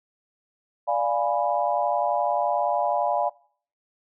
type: chord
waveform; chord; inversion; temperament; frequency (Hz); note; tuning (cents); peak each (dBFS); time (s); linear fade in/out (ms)
sine; D diminished seventh; none; equal; 587.3 / 698.5 / 830.6 / 987.8; D5 / F5 / Ab5 / Cb6; 0 / 0 / 0 / 0; -26 / -25 / -26 / -29; 0.87-3.3; 20
effects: noise-tail reverb RT60 0.5 s tail -22 dB re dry